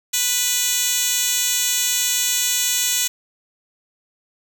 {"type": "tone with high-pass filter", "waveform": "10% pulse", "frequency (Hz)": 493.9, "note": "B4", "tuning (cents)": 0, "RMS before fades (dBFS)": -20, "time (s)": [0.13, 3.08], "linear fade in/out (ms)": 10, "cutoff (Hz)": 4900, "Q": 1.6, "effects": []}